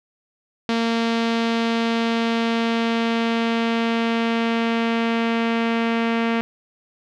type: tone with low-pass filter sweep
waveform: sawtooth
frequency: 229.8 Hz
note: A#3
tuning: 25 cents flat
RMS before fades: -21 dBFS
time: 0.69-6.41 s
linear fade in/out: 0 ms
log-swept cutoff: 4000 to 2600 Hz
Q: 1.6
effects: none